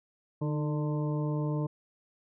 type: harmonic tone with a mistuned harmonic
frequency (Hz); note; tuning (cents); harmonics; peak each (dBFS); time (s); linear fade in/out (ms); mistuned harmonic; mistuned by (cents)
149; D3; +25; 1 / 2 / 3 / 4 / 6 / 7; -29 / -35 / -39 / -41 / -45 / -46; 0.41-1.67; 10; 2; +48
effects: none